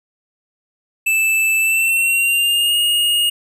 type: tone with pitch glide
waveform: square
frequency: 2637 to 2859 Hz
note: E7 to F7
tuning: 0 to +40 cents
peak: -14 dBFS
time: 1.06-3.3 s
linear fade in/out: 10 ms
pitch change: +140 cents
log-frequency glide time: 1.59-2.76 s
effects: none